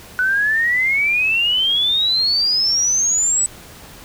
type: exponential sweep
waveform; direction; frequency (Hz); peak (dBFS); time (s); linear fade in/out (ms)
sine; up; 1480 to 8000; -14; 0.19-3.46; 0
effects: pink hiss -40 dBFS RMS until 4.04 s